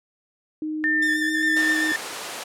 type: tone with pitch glide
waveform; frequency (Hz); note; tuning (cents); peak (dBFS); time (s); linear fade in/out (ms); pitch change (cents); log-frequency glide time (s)
sine; 309.2 to 313.5; D#4 to D#4; -11 to +13; -25; 0.62-1.92; 2; +24; 1.21-1.28
type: tone with tremolo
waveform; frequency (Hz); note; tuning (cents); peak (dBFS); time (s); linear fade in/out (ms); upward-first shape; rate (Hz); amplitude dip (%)
sine; 1799; A6; +38; -19; 0.84-1.96; 0; square; 1.7; 30
type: tone with vibrato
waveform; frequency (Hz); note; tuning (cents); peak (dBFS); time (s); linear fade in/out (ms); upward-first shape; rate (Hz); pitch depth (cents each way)
sawtooth; 1760; A6; 0; -25; 1.02-1.96; 5; sine; 7.5; 40
type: high-pass noise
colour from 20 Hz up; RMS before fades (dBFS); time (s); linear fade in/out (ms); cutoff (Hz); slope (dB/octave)
pink; -33; 1.56-2.44; 10; 480; 12
effects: low-pass 11000 Hz 12 dB/octave